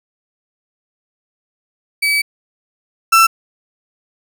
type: tone pair in turn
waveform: 35% pulse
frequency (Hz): 2288 / 1336.2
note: D7 / E6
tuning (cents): -46 / +23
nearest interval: major sixth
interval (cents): 931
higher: first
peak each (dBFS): -11 / -5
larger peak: second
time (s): 2.02-2.22 / 3.12-3.27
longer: first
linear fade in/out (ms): 10
effects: none